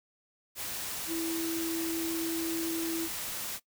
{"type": "tone in noise", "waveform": "sine", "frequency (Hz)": 329.6, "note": "E4", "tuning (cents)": 0, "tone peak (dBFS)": -31, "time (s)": [1.07, 3.09], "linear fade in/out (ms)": 50, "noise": "white", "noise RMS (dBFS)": -37, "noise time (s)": [0.55, 3.6], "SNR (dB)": 3, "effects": ["noise-tail reverb RT60 0.1 s tail -19 dB re dry"]}